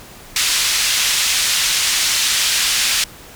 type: band-pass noise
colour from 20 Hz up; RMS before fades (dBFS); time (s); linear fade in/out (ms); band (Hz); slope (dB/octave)
pink; -17; 0.36-3.04; 2; 2700 to 8200; 12
effects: pink hiss -39 dBFS RMS until 3.35 s